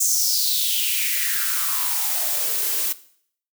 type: noise with high-pass filter sweep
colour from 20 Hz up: blue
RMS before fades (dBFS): -22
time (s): 0-2.93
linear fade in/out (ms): 10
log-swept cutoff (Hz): 6900 to 310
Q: 5
effects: noise-tail reverb RT60 0.6 s tail -17 dB re dry